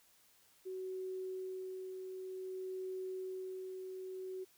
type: tone with tremolo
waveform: sine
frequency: 374.5 Hz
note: F#4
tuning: 21 cents sharp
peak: -39 dBFS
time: 0.65-4.45 s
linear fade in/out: 20 ms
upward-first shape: sine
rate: 0.54 Hz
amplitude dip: 35%
effects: white hiss -68 dBFS RMS until 4.57 s